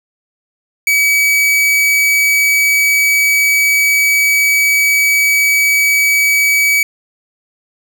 45% pulse tone, 2279 Hz, C#7, 47 cents sharp, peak -9 dBFS, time 0.87-6.83 s, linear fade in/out 2 ms, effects none

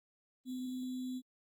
sine tone with sample-and-hold, 254.4 Hz, C4, 48 cents flat, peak -37 dBFS, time 0.45-1.22 s, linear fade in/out 50 ms, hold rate 3675 Hz, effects Opus 32 kbps

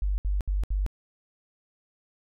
sine tone bursts, 49 Hz, G1, in tune, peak -23 dBFS, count 4, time 0.02-0.864 s, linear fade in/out 0 ms, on 160 ms, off 68 ms, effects none

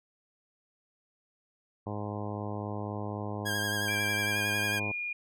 harmonic tone, 103.83 Hz, G#2, in tune, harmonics 1 / 2 / 3 / 4 / 5 / 6 / 7 / 8 / 9 / 10, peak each -37 / -40 / -42 / -43 / -44 / -45 / -45 / -46 / -47 / -47 dBFS, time 1.86-4.92 s, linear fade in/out 10 ms
sawtooth tone with vibrato, 1622 Hz, G#6, 41 cents flat, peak -27 dBFS, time 3.45-4.8 s, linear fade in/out 20 ms, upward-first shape sine, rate 11 Hz, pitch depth 38 cents each way
sine tone with pitch glide, 2349 to 2428 Hz, D7 to D#7, 0 to -43 cents, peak -32 dBFS, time 3.88-5.13 s, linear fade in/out 5 ms, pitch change +57 cents, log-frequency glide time 4.29-4.38 s
effects none

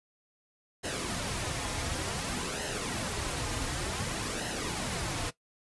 pink noise with flanger, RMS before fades -34 dBFS, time 0.83-5.31 s, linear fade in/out 20 ms, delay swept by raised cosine 0.85 to 5.35 ms, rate 0.55 Hz, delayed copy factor -0.6, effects noise-tail reverb RT60 0.1 s tail -17 dB re dry + resampled to 24000 Hz

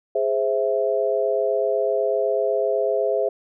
sine chord, Ab augmented, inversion none, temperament equal, 415.3 / 523.3 / 659.3 Hz, Ab4 / C5 / E5, 0 / 0 / 0 cents, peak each -23 dBFS, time 0.15-3.29 s, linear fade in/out 5 ms, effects none

